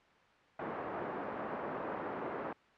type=band-pass noise; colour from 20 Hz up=pink; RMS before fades=-40 dBFS; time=0.59-2.53 s; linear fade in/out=5 ms; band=310 to 1300 Hz; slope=12 dB/octave; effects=white hiss -63 dBFS RMS until 2.77 s + low-pass 2000 Hz 12 dB/octave